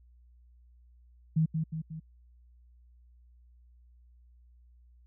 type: tone with echo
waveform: sine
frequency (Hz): 159.2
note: D#3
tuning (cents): +40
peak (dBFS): -22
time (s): 1.36-1.46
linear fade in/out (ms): 10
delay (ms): 180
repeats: 3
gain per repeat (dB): -5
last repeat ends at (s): 2
effects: added 60 Hz sine -56 dBFS peak until 5.06 s